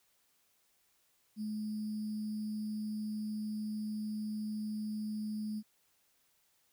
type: tone with sample-and-hold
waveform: sine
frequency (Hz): 213.4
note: G#3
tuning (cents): +47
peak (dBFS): -35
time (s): 1.36-5.63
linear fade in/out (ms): 50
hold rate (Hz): 4900
effects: white hiss -73 dBFS RMS until 6.72 s